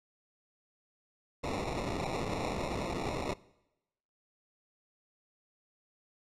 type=noise with sample-and-hold; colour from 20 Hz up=white; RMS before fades=-35 dBFS; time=1.43-3.34 s; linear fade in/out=10 ms; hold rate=1575 Hz; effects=noise-tail reverb RT60 0.9 s tail -21 dB re dry + low-pass 7000 Hz 12 dB/octave